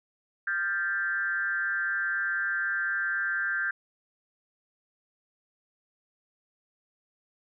sine tone with frequency modulation, 1574 Hz, G6, 7 cents sharp, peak -26 dBFS, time 0.47-3.71 s, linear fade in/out 5 ms, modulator 179 Hz, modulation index 0.86, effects none

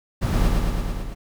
brown noise with echo, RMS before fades -21 dBFS, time 0.21-0.49 s, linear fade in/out 20 ms, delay 110 ms, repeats 6, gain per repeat -2 dB, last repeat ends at 1.15 s, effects none

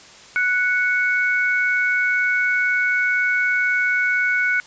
sine tone pair together, 1480 / 2219 Hz, F#6 / C#7, 0 / +1 cents, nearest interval perfect fifth, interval 701 cents, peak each -18 / -21 dBFS, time 0.36-4.6 s, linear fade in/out 0 ms, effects white hiss -44 dBFS RMS until 4.66 s + resampled to 16000 Hz

